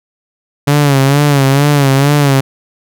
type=tone with vibrato; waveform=sawtooth; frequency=140.8 Hz; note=C#3; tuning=27 cents sharp; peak=-3 dBFS; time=0.67-2.41 s; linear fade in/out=10 ms; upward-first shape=sine; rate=2.2 Hz; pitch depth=76 cents each way; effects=none